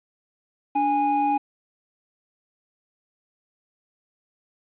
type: tone pair together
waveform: triangle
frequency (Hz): 291.3 / 824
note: D4 / G#5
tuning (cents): -14 / -14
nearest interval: octave + tritone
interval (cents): 1800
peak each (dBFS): -24 / -18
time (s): 0.75-1.38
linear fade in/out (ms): 10
effects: resampled to 8000 Hz + 9-bit